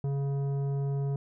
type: tone with tanh clipping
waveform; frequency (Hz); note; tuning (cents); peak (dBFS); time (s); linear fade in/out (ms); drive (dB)
sine; 139.3; C#3; +9; -29; 0.04-1.16; 2; 11
effects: none